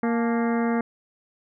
harmonic tone with a mistuned harmonic, 233.1 Hz, A#3, in tune, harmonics 1 / 2 / 3 / 4 / 5 / 6 / 7 / 8 / 9, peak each -22 / -28 / -32 / -34 / -36 / -38 / -39 / -40 / -41 dBFS, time 0.03-0.81 s, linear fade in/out 2 ms, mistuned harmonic 4, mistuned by -110 cents, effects none

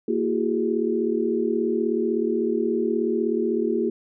sine tone cluster, 231.2 / 337.6 / 374 / 413.2 Hz, A#3 / E4 / F#4 / G#4, -14 / +41 / +19 / -9 cents, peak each -26 dBFS, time 0.08-3.9 s, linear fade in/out 5 ms, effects none

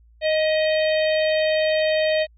harmonic tone with a mistuned harmonic, 622.3 Hz, D#5, in tune, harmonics 1 / 3 / 4 / 5 / 6 / 7, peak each -18 / -28 / -30 / -32 / -34 / -35 dBFS, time 0.21-2.27 s, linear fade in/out 50 ms, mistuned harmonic 3, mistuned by +27 cents, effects added 57 Hz sine -50 dBFS peak until 2.37 s

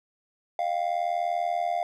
triangle tone with amplitude modulation, 698.5 Hz, F5, in tune, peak -19 dBFS, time 0.59-1.83 s, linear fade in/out 2 ms, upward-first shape sine, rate 80.2 Hz, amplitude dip 85%, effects none

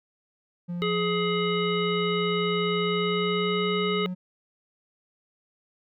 triangle tone with pitch glide, 174.61 to 181.92 Hz, F3 to F#3, 0 to -29 cents, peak -27 dBFS, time 0.68-4.15 s, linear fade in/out 20 ms, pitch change +71 cents, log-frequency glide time 2.81-3.84 s
harmonic tone, 420 Hz, G#4, 19 cents sharp, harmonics 1 / 3 / 5 / 7 / 9, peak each -26 / -31 / -33 / -34 / -36 dBFS, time 0.82-4.06 s, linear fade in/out 0 ms
effects none

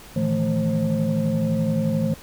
sine tone cluster, 113.3 / 155.2 / 166.9 / 219.4 / 531 Hz, A#2 / D#3 / E3 / A3 / C5, -49 / -4 / +22 / -5 / +25 cents, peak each -28 / -26 / -23 / -22 / -27 dBFS, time 0.16-2.14 s, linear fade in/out 5 ms, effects tanh soft clip ceiling -13 dBFS + pink hiss -44 dBFS RMS until 2.22 s

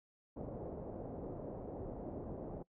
white low-pass noise, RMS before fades -45 dBFS, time 0.36-2.63 s, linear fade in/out 10 ms, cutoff 590 Hz, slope 24 dB/octave, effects noise-tail reverb RT60 0.1 s tail -21 dB re dry

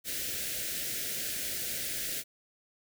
white band-stop noise, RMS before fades -35 dBFS, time 0.04-2.24 s, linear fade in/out 50 ms, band 650 to 1500 Hz, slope 48 dB/octave, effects none

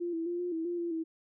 sine tone with pitch steps, 347.1 / 328.9 / 348.2 / 354.5 / 325.3 / 348.5 / 342 / 324.5 Hz, F4 / E4 / F4 / F4 / E4 / F4 / F4 / E4, -11 / -4 / -5 / +26 / -23 / -4 / -36 / -27 cents, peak -31 dBFS, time 0-1.04 s, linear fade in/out 20 ms, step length 130 ms, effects none

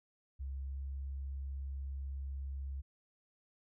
sine tone with pitch glide, 67.6 to 68.15 Hz, C#2 to C#2, -43 to -29 cents, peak -38 dBFS, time 0.39-2.82 s, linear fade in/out 20 ms, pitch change +14 cents, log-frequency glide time 0.64-0.77 s, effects none

